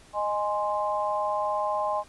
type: chord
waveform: sine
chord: Ab major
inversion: second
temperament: equal with one note detuned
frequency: 618 / 830.6 / 1046.5 Hz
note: Eb5 / Ab5 / C6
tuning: -12 / 0 / 0 cents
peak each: -29 dBFS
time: 0.13-2.04 s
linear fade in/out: 50 ms
effects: pink hiss -54 dBFS RMS until 2.08 s + resampled to 24000 Hz